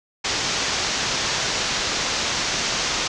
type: low-pass noise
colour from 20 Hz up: white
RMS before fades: -24 dBFS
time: 0.24-3.08 s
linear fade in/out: 10 ms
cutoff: 6600 Hz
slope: 48 dB/octave
effects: none